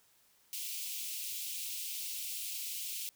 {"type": "high-pass noise", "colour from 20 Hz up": "white", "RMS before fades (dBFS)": -40, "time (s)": [0.53, 3.09], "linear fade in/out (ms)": 0, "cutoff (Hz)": 2400, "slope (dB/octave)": 48, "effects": ["white hiss -68 dBFS RMS until 3.15 s"]}